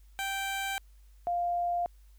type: tone pair in turn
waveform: 15% pulse / sine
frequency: 782 / 699.2 Hz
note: G5 / F5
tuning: -4 / +2 cents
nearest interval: major second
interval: 194 cents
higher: first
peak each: -25 / -27 dBFS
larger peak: first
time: 0.19-0.78 / 1.27-1.86 s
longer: neither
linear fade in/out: 0 ms
effects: added 50 Hz sine -53 dBFS peak until 2.18 s + white hiss -70 dBFS RMS until 2.18 s